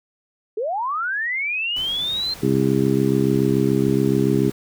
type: linear sweep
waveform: sine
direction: up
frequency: 401.1 to 4186 Hz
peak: -21 dBFS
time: 0.57-2.34 s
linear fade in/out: 5 ms
type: noise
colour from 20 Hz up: pink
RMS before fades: -39 dBFS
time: 1.76-4.52 s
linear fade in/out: 5 ms
type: harmonic tone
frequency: 67 Hz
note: C2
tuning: 42 cents sharp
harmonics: 2 / 3 / 4 / 5 / 6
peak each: -22 / -22 / -22 / -22 / -22 dBFS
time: 2.42-4.51 s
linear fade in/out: 20 ms
effects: none